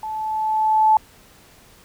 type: tone with level ramp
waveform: sine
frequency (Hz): 869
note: A5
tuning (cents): -22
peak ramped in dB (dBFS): -26 to -10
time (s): 0.03-0.97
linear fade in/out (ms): 2
effects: pink hiss -50 dBFS RMS until 1.84 s